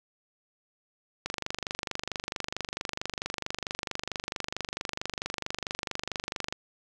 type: click train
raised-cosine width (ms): 0.2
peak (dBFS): -14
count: 130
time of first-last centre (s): 1.26-6.525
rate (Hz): 24.5
effects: none